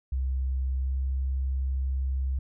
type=tone with pitch glide; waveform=sine; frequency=65.41 to 66.17 Hz; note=C2 to C2; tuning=0 to +20 cents; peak=-25 dBFS; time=0.12-2.39 s; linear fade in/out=5 ms; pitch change=+20 cents; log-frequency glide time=0.79-0.93 s; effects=none